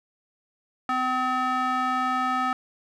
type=tone with band-pass filter; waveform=square; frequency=255.6 Hz; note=C4; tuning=40 cents flat; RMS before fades=-25 dBFS; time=0.89-2.53 s; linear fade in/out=2 ms; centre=1200 Hz; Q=2.4; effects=none